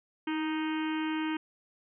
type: harmonic tone with a mistuned harmonic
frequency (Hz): 311.1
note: D#4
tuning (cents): 0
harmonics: 1 / 3 / 4 / 5 / 6 / 7 / 8 / 9 / 10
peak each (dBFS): -30 / -39 / -45 / -42 / -46 / -45 / -46 / -47 / -47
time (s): 0.27-1.37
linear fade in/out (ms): 5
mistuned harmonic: 1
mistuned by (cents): +19
effects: none